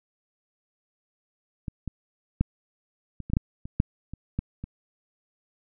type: clicks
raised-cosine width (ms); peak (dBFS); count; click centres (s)
5; -19 / -19 / -9 / -23 / -24 / -10 / -9 / -24 / -7 / -24 / -14 / -22; 12; 1.682 / 1.877 / 2.41 / 3.203 / 3.3 / 3.335 / 3.369 / 3.655 / 3.801 / 4.136 / 4.39 / 4.64
effects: none